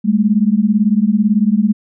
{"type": "beating tone pair", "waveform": "sine", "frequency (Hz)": [201.4, 219.4], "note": ["G3", "A3"], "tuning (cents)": [47, -5], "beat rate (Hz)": 18, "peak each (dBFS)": -13, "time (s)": [0.04, 1.73], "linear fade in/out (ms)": 20, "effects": []}